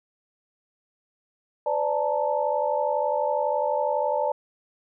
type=tone cluster; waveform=sine; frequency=508 / 586 / 868 / 920 Hz; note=B4 / D5 / A5 / A#5; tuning=+49 / -4 / -24 / -23 cents; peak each=-29 / -25 / -27 / -31 dBFS; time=1.66-4.32 s; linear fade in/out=5 ms; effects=none